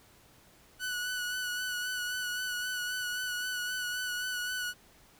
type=tone with vibrato; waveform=sawtooth; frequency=1480 Hz; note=F#6; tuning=in tune; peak=-29 dBFS; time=0.79-4.74 s; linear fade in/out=50 ms; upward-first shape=sine; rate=3.8 Hz; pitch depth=26 cents each way; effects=pink hiss -60 dBFS RMS until 5.19 s